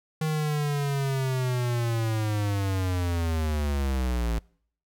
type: linear sweep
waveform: square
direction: down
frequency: 157.6 to 55.1 Hz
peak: -25 dBFS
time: 0.21-4.39 s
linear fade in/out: 5 ms
effects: noise-tail reverb RT60 0.6 s tail -26 dB re dry